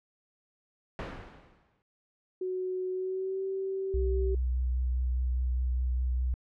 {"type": "noise with exponential decay", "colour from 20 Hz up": "pink", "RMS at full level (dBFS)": -34, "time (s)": [0.99, 1.82], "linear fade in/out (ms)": 0, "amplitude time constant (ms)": 180}
{"type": "tone with pitch glide", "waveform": "sine", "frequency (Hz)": [370, 384.8], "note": ["F#4", "G4"], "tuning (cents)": [0, -32], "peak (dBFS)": -30, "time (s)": [2.41, 4.35], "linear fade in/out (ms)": 5, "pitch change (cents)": 68, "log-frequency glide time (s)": [2.91, 3.43]}
{"type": "tone with vibrato", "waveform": "sine", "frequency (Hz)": 62.5, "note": "B1", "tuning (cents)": 21, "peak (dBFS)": -26, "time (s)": [3.94, 6.34], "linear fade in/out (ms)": 0, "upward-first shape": "sine", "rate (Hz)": 4.9, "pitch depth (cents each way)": 16}
{"effects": ["low-pass 2000 Hz 12 dB/octave"]}